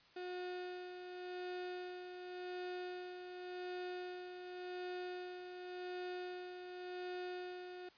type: tone with tremolo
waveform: 35% pulse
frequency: 361.6 Hz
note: F#4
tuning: 40 cents flat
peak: -40 dBFS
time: 0.16-7.89 s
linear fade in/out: 5 ms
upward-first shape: sine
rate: 0.89 Hz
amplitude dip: 50%
effects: white hiss -66 dBFS RMS until 7.97 s + resampled to 11025 Hz